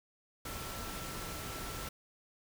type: tone in noise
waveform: sine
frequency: 1340 Hz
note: E6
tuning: 28 cents sharp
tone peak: -49 dBFS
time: 0.45-1.89 s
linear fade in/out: 5 ms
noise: pink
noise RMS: -42 dBFS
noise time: 0.45-1.89 s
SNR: -10 dB
effects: none